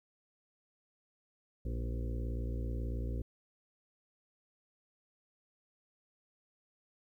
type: harmonic tone with a mistuned harmonic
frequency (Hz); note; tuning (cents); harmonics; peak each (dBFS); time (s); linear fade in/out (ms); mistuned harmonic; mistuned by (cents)
58.27; A#1; 0; 1 / 2 / 4 / 5 / 6 / 7 / 8 / 9; -35 / -41 / -47 / -49 / -51 / -52 / -53 / -54; 1.65-3.22; 5; 8; +41
effects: 12-bit